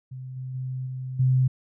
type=tone with level steps; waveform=sine; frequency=129.3 Hz; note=C3; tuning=20 cents flat; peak=-34 / -31 / -28 / -30 / -17 dBFS; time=0.11-1.48 s; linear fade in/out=10 ms; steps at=0.36 / 0.54 / 0.86 / 1.19 s; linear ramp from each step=10 ms; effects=none